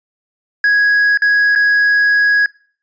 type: tone with dropouts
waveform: triangle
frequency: 1661.2 Hz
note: G#6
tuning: in tune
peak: -7 dBFS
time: 0.64-2.46 s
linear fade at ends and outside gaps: 2 ms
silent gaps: 1.174-1.22 / 1.552-1.558 s
effects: noise-tail reverb RT60 0.5 s tail -24 dB re dry + resampled to 16000 Hz